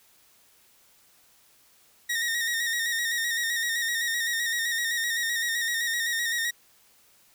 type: tone with vibrato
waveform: sawtooth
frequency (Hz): 1864.7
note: A#6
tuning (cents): 0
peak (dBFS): -22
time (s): 2.09-6.51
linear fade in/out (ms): 10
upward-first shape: square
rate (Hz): 7.8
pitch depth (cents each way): 37
effects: white hiss -60 dBFS RMS until 7.34 s